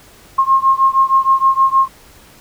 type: beating tone pair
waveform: sine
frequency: 1069 / 1075.4 Hz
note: C6 / C6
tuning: +37 / +47 cents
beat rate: 6.4 Hz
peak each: -12 / -13 dBFS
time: 0.38-1.88 s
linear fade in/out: 10 ms
effects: pink hiss -44 dBFS RMS until 2.4 s